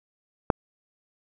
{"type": "click", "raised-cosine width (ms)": 1, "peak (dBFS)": -4, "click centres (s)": 0.502, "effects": []}